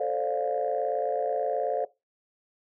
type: chord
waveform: sine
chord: D minor seventh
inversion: second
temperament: just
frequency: 440.5 / 528.6 / 587.3 / 704.8 Hz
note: A4 / C5 / D5 / F5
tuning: +2 / +18 / 0 / +16 cents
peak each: -30 dBFS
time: 0-1.85 s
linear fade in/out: 5 ms
effects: noise-tail reverb RT60 0.2 s tail -18 dB re dry + tanh soft clip ceiling -17 dBFS